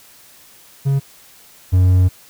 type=tone pair in turn; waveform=triangle; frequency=137.7 / 91.64 Hz; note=C#3 / F#2; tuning=-11 / -16 cents; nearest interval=perfect fifth; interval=705 cents; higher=first; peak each=-11 / -7 dBFS; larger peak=second; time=0.85-1 / 1.72-2.09 s; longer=second; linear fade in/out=20 ms; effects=white hiss -46 dBFS RMS until 2.29 s